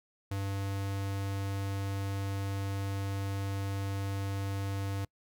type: tone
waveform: square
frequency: 98.4 Hz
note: G2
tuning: 7 cents sharp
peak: -33 dBFS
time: 0.31-5.05 s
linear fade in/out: 5 ms
effects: noise-tail reverb RT60 0.1 s tail -25 dB re dry